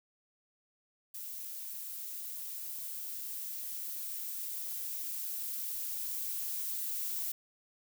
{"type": "noise with level ramp", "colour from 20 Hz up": "violet", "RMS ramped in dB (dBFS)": [-43, -36], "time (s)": [1.14, 7.32], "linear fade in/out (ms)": 5, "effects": []}